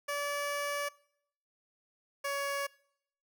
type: tone pair in turn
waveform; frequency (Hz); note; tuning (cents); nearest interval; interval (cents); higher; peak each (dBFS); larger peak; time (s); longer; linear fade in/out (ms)
15% pulse; 576 / 561.2; D5 / C#5; -34 / +21; unison; 45; first; -26; neither; 0.08-0.89 / 2.24-2.67; first; 10
effects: noise-tail reverb RT60 0.7 s tail -23 dB re dry